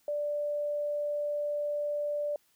sine tone, 587.3 Hz, D5, in tune, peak -29 dBFS, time 0.08-2.36 s, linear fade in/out 2 ms, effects white hiss -69 dBFS RMS until 2.55 s

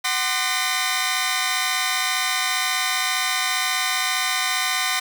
15% pulse tone cluster, 748 / 1039 / 1202 / 1834 / 2023 Hz, F#5 / C6 / D6 / A#6 / B6, +19 / -12 / +40 / -29 / +41 cents, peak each -21 dBFS, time 0.04-5 s, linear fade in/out 10 ms, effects none

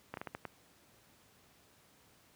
slowing click train, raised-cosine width 0.5 ms, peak -25 dBFS, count 6, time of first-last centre 0.14-0.453 s, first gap 32 ms, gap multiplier 1.34, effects pink hiss -65 dBFS RMS until 2.35 s + high-pass 80 Hz 12 dB/octave

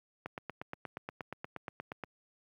click train, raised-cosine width 0.5 ms, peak -24 dBFS, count 16, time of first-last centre 0.26-2.037 s, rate 8.44 Hz, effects high-pass 100 Hz 12 dB/octave + 11-bit

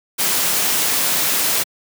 white noise, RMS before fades -18 dBFS, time 0.18-1.64 s, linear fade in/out 20 ms, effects high-pass 150 Hz 12 dB/octave

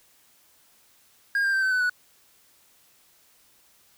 triangle tone with pitch steps, 1622 / 1591.4 / 1561.3 / 1531.8 / 1502.9 / 1474.5 Hz, G#6 / G6 / G6 / G6 / F#6 / F#6, -41 / +26 / -7 / -40 / +27 / -6 cents, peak -19 dBFS, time 1.35-1.896 s, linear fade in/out 2 ms, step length 91 ms, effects white hiss -60 dBFS RMS until 3.97 s

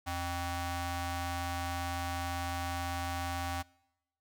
sawtooth ring-modulated tone, 349.2 Hz, F4, in tune, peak -27 dBFS, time 0.06-3.63 s, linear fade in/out 20 ms, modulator 432 Hz, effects noise-tail reverb RT60 0.9 s tail -24 dB re dry

